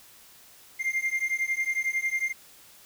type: beating tone pair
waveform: triangle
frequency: 2101 / 2112 Hz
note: C7 / C7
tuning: +7 / +16 cents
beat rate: 11 Hz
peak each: -27 dBFS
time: 0.79-2.33 s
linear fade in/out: 20 ms
effects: white hiss -53 dBFS RMS until 2.85 s